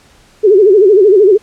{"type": "tone with vibrato", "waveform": "sine", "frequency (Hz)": 400, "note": "G4", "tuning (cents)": 35, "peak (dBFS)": -3, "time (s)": [0.43, 1.38], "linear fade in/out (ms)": 20, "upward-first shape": "sine", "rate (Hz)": 13, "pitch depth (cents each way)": 160, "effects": ["pink hiss -46 dBFS RMS until 1.42 s", "low-pass 9000 Hz 12 dB/octave"]}